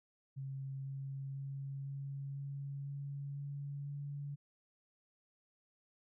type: tone with pitch steps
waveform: sine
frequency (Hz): 135.5 / 136.52 / 137.55 / 138.59 / 139.63 / 140.68 / 141.74 / 142.81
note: C#3 / C#3 / C#3 / C#3 / C#3 / C#3 / C#3 / D3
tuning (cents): -39 / -26 / -13 / 0 / +13 / +26 / +39 / -48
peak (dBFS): -40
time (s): 0.36-4.36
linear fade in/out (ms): 20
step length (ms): 500
effects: none

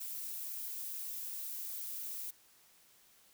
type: noise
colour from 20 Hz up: violet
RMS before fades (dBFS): -42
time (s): 0-2.31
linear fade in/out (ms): 10
effects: white hiss -65 dBFS RMS until 3.33 s

